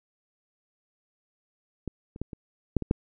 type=clicks; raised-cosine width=3 ms; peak=-19 / -28 / -18 / -25 / -9 / -18 / -8 dBFS; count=7; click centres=1.877 / 2.161 / 2.216 / 2.332 / 2.767 / 2.823 / 2.911 s; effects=none